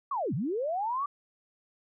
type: linear two-way sweep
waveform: sine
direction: down then up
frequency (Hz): 1174.7 to 110.7 to 1174.7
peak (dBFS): -28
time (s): 0.11-1.06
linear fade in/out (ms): 5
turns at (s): 0.34
effects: none